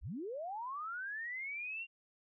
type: linear sweep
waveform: sine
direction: up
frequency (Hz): 31.38 to 2794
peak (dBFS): -39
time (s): 0.01-1.87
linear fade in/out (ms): 50
effects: none